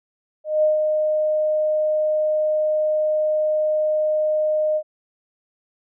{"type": "tone with ADSR envelope", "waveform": "sine", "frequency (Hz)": 615, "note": "D#5", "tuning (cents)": -20, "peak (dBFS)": -13, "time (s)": [0.44, 4.83], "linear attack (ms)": 190, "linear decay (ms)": 140, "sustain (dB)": -4, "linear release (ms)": 67, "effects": []}